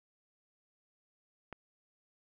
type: click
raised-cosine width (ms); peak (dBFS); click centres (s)
0.5; -28; 1.527
effects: none